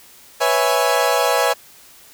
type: chord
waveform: 30% pulse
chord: C# minor seventh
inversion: third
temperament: equal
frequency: 493.9 / 554.4 / 659.3 / 830.6 Hz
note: B4 / C#5 / E5 / G#5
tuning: 0 / 0 / 0 / 0 cents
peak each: -18 dBFS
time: 0.4-1.54 s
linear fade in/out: 20 ms
effects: white hiss -46 dBFS RMS until 2.13 s